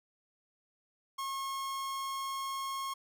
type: tone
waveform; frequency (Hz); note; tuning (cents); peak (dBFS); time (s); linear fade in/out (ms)
45% pulse; 1084; C#6; -39; -35; 1.18-2.94; 10
effects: none